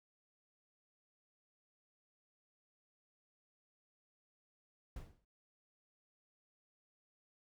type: noise with exponential decay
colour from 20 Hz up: brown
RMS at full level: -43 dBFS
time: 4.96-5.25 s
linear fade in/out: 5 ms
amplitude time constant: 63 ms
effects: none